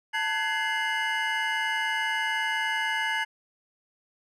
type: tone cluster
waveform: triangle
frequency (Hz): 888 / 1513 / 1682 / 2090 / 2923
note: A5 / F#6 / G#6 / C7 / F#7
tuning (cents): +16 / +38 / +22 / -2 / -22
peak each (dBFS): -29 / -34 / -28 / -30 / -33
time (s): 0.13-3.25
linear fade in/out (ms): 20
effects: none